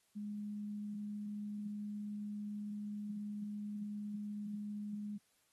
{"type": "tone", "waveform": "sine", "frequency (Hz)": 207.7, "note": "G#3", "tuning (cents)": 0, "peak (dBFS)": -40, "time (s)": [0.15, 5.18], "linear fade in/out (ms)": 20, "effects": ["white hiss -75 dBFS RMS until 5.52 s", "AAC 32 kbps"]}